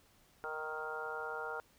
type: harmonic tone with a mistuned harmonic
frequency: 155.56 Hz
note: D#3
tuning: in tune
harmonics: 3 / 4 / 5 / 6 / 7 / 8 / 9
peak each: -44 / -49 / -46 / -47 / -52 / -50 / -42 dBFS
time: 0.44-1.6 s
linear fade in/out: 0 ms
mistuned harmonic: 8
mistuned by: +21 cents
effects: pink hiss -67 dBFS RMS until 1.78 s